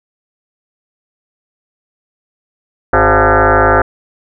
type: tone with frequency modulation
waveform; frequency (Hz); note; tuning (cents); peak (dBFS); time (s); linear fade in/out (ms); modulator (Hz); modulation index
sine; 418.7; G#4; +14; -6; 2.93-3.82; 5; 157; 7.6
effects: none